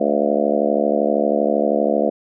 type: harmonic tone with a mistuned harmonic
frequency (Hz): 72.7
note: D2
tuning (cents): -17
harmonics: 3 / 4 / 5 / 6 / 7 / 8 / 9 / 10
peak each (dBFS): -23 / -24 / -25 / -26 / -21 / -22 / -23 / -27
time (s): 0-2.1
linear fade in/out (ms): 10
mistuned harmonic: 10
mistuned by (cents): -55
effects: none